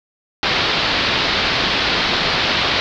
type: low-pass noise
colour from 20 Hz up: white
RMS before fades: -18 dBFS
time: 0.43-2.8 s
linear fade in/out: 0 ms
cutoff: 4600 Hz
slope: 48 dB/octave
effects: none